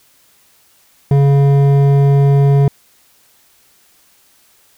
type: tone with hard clipping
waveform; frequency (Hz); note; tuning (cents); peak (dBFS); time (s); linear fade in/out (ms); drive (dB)
sine; 140; C#3; +18; -9; 1.11-2.68; 2; 10
effects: white hiss -52 dBFS RMS until 4.77 s